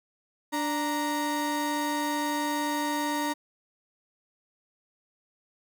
35% pulse tone pair together, 293.7 / 932.3 Hz, D4 / A#5, 0 / 0 cents, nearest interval octave + minor sixth, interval 2000 cents, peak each -28 dBFS, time 0.52-3.34 s, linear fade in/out 20 ms, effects none

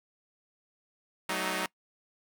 5% pulse chord, D# diminished, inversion first, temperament equal with one note detuned, 187.8 / 220 / 311.1 Hz, F#3 / A3 / D#4, +26 / 0 / 0 cents, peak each -22 / -27 / -22 dBFS, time 1.29-1.66 s, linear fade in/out 2 ms, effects noise-tail reverb RT60 0.1 s tail -23 dB re dry

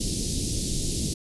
pink band-stop noise, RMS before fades -27 dBFS, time 0-1.14 s, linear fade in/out 10 ms, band 360 to 4100 Hz, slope 24 dB/octave, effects resampled to 24000 Hz

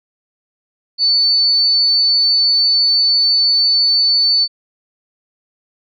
sine tone, 4497 Hz, C#8, 24 cents sharp, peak -10 dBFS, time 0.98-4.48 s, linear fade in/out 50 ms, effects none

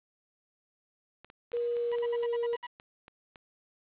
clicks, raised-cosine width 0.2 ms, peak -30 dBFS, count 12, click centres 1.246 / 1.301 / 1.518 / 1.569 / 1.768 / 1.917 / 1.985 / 2.233 / 2.532 / 2.799 / 3.081 / 3.358 s
sine tone with pitch glide, 476.3 to 470.6 Hz, A#4 to A#4, +37 to +16 cents, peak -28 dBFS, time 1.53-2.56 s, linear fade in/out 10 ms, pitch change -21 cents, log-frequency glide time 1.71-2.31 s
sawtooth tone bursts, 973 Hz, B5, 26 cents flat, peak -33 dBFS, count 8, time 1.92-2.669 s, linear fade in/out 10 ms, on 42 ms, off 59 ms
effects resampled to 8000 Hz + 9-bit

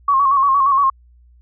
sine tone with vibrato, 1100 Hz, C#6, 14 cents flat, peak -11 dBFS, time 0.08-0.9 s, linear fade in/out 5 ms, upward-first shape square, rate 8.6 Hz, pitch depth 50 cents each way, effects added 60 Hz sine -46 dBFS peak until 1.41 s

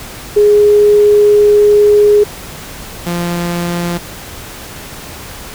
sine / sawtooth tone pair in turn, 415.3 / 173.21 Hz, G#4 / F3, 0 / -14 cents, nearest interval octave + minor third, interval 1514 cents, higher first, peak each -4 / -11 dBFS, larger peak first, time 0.36-2.24 / 3.06-3.98 s, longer first, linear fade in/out 10 ms, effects pink hiss -29 dBFS RMS until 5.54 s

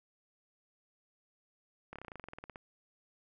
slowing click train, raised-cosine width 0.5 ms, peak -30 dBFS, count 16, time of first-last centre 1.93-2.558 s, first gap 27 ms, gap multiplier 1.06, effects none

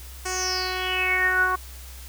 10% pulse tone with low-pass filter sweep, 370 Hz, F#4, in tune, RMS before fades -24 dBFS, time 0.25-1.56 s, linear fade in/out 10 ms, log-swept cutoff 7700 to 1200 Hz, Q 9.1, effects added 64 Hz sine -39 dBFS peak until 2.08 s + white hiss -45 dBFS RMS until 2.08 s

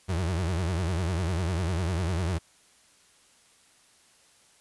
35% pulse tone with vibrato, 87.31 Hz, F2, in tune, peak -24 dBFS, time 0.08-2.39 s, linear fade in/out 20 ms, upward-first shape triangle, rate 10 Hz, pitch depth 190 cents each way, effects white hiss -60 dBFS RMS until 4.6 s + resampled to 24000 Hz

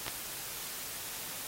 clicks, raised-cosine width 0.2 ms, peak -20 / -16 dBFS, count 2, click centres 0.065 / 0.081 s, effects white hiss -41 dBFS RMS until 1.47 s + AAC 48 kbps

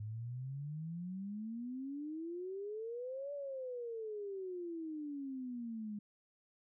sine exponential two-way sweep, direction up then down, 103.83 to 579 to 204.8 Hz, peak -40 dBFS, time 0-5.99 s, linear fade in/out 5 ms, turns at 3.33 s, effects none

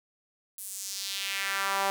sawtooth tone with high-pass filter sweep, 196 Hz, G3, in tune, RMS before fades -32 dBFS, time 0.58-1.9 s, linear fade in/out 0 ms, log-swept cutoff 11000 to 750 Hz, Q 1.8, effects none

